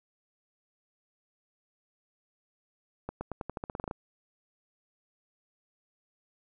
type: accelerating click train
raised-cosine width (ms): 1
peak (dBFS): -21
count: 13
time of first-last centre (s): 3.09-3.911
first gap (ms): 120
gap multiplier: 0.89
effects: none